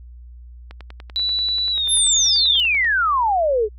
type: click train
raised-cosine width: 0.3 ms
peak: -22 dBFS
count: 23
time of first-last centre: 0.71-2.846 s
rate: 10.3 Hz
type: tone with pitch glide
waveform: sine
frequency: 3951 to 3602 Hz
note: B7 to A7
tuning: 0 to +40 cents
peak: -18 dBFS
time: 1.16-2.6 s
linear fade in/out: 0 ms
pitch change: -160 cents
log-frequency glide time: 1.71-1.87 s
type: exponential sweep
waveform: sine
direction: down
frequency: 11440 to 403.4 Hz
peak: -15 dBFS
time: 1.88-3.69 s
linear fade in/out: 50 ms
effects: added 60 Hz sine -37 dBFS peak until 3.78 s